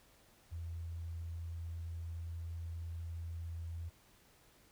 sine tone, 83.6 Hz, E2, 25 cents sharp, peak -40 dBFS, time 0.51-3.9 s, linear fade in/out 20 ms, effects pink hiss -66 dBFS RMS until 4.71 s

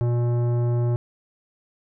triangle tone with tanh clipping, 120 Hz, B2, 49 cents flat, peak -21 dBFS, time 0.01-0.96 s, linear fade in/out 0 ms, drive 18 dB, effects none

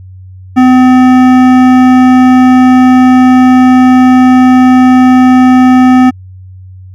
triangle tone with hard clipping, 254.7 Hz, C4, 46 cents flat, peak -3 dBFS, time 0.56-6.11 s, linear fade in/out 20 ms, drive 18 dB, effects added 93 Hz sine -27 dBFS peak until 6.94 s

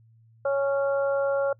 harmonic tone, 277 Hz, C#4, 1 cent flat, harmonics 2 / 3 / 4 / 5, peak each -22 / -36 / -39 / -33 dBFS, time 0.45-1.53 s, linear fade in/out 5 ms, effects noise-tail reverb RT60 0.1 s tail -26 dB re dry + added 113 Hz sine -54 dBFS peak until 1.59 s

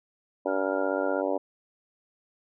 harmonic tone, 96.1 Hz, G2, 34 cents flat, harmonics 3 / 4 / 5 / 6 / 7 / 8 / 9 / 10, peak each -32 / -33 / -32 / -29 / -35 / -38 / -39 / -40 dBFS, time 0.45-1.38 s, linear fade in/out 10 ms
sine tone with vibrato, 1400 Hz, F6, 4 cents sharp, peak -35 dBFS, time 0.47-1.22 s, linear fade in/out 20 ms, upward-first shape square, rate 16 Hz, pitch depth 10 cents each way
effects none

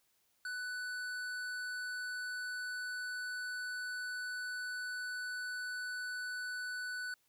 triangle tone with hard clipping, 1491 Hz, F#6, 13 cents sharp, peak -40 dBFS, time 0.45-7.14 s, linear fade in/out 2 ms, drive 16 dB, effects white hiss -75 dBFS RMS until 7.28 s

